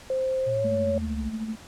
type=tone with pitch glide; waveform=sine; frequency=523.3 to 557.6 Hz; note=C5 to C#5; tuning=0 to +10 cents; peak=-23 dBFS; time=0.1-0.98 s; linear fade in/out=2 ms; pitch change=+110 cents; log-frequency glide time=0.42-0.66 s
type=linear sweep; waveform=sine; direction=down; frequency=120.2 to 61.74 Hz; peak=-30 dBFS; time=0.46-1.3 s; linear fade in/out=20 ms
type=tone with tremolo; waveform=sine; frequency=220 Hz; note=A3; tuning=in tune; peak=-26 dBFS; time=0.64-1.56 s; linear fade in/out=10 ms; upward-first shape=sine; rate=13 Hz; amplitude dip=60%
effects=pink hiss -47 dBFS RMS until 1.67 s + low-pass 9000 Hz 12 dB/octave